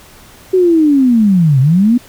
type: linear two-way sweep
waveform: sine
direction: down then up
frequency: 380 to 126.1 to 251.5 Hz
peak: -6 dBFS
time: 0.53-1.98 s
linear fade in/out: 10 ms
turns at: 1.6 s
effects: pink hiss -40 dBFS RMS until 2.08 s